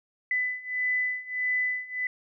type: beating tone pair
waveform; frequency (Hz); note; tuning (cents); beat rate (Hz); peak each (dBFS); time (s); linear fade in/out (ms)
sine; 2000 / 2001.6; B6 / B6; +21 / +23; 1.6; -30 / -28; 0.31-2.07; 2
effects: none